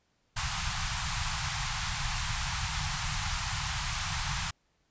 pink band-stop noise, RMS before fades -32 dBFS, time 0.36-4.51 s, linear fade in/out 10 ms, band 160 to 790 Hz, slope 48 dB/octave, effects pink hiss -73 dBFS RMS until 4.9 s + resampled to 16000 Hz

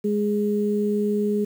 sine tone pair together, 207.7 / 415.4 Hz, G#3 / G#4, 0 / 0 cents, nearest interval octave, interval 1200 cents, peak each -22 / -23 dBFS, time 0.04-1.45 s, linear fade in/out 10 ms, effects 8-bit

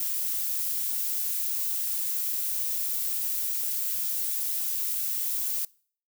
violet noise, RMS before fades -29 dBFS, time 0-5.65 s, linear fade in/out 2 ms, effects noise-tail reverb RT60 0.5 s tail -24 dB re dry

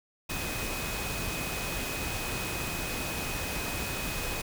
sine tone in noise, 2515 Hz, D#7, 18 cents sharp, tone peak -39 dBFS, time 0.29-4.42 s, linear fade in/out 10 ms, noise pink, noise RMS -34 dBFS, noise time 0.29-4.42 s, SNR -8 dB, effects none

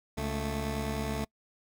15% pulse tone pair together, 70.39 / 220.6 Hz, C#2 / A3, +27 / +5 cents, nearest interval octave + minor sixth, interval 1978 cents, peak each -27 / -28 dBFS, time 0.17-1.25 s, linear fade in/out 10 ms, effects noise-tail reverb RT60 0.1 s tail -26 dB re dry

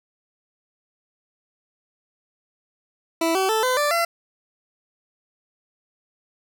20% pulse tone with pitch steps, 329.6 / 380.8 / 440 / 508.3 / 587.3 / 678.5 Hz, E4 / F#4 / A4 / B4 / D5 / E5, 0 / +50 / 0 / +50 / 0 / +50 cents, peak -14 dBFS, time 3.21-4.05 s, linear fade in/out 5 ms, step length 140 ms, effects none

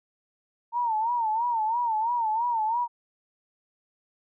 sine tone with vibrato, 914 Hz, A#5, 34 cents flat, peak -23 dBFS, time 0.72-2.88 s, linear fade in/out 50 ms, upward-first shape sine, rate 3 Hz, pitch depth 110 cents each way, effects none

